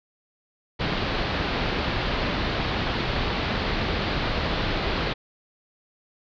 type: low-pass noise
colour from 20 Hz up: pink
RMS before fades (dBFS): -26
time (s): 0.79-5.14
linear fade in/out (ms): 20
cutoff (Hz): 4500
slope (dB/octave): 48
effects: none